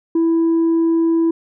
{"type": "tone with tanh clipping", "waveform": "sine", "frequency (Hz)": 330.2, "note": "E4", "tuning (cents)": 3, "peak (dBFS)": -13, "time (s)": [0.15, 1.31], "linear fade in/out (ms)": 5, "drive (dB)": 1, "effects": []}